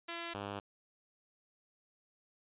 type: tone pair in turn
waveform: 5% pulse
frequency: 338.6 / 100.85 Hz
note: E4 / G2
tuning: +46 / +50 cents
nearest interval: octave + major sixth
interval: 2096 cents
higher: first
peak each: -28 dBFS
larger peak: neither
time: 0.08-0.34 / 0.34-0.6 s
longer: neither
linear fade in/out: 10 ms
effects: resampled to 8000 Hz